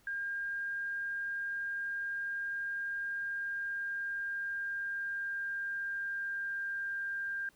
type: tone with pitch glide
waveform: sine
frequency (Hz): 1608 to 1595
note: G6 to G6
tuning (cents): +44 to +30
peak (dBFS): -34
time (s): 0.07-7.49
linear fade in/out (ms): 2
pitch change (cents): -14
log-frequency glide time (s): 3.03-6.91
effects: pink hiss -67 dBFS RMS until 7.55 s